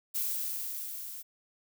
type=noise with level ramp; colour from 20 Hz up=violet; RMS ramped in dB=-31 to -43 dBFS; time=0.14-1.23 s; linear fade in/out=20 ms; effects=none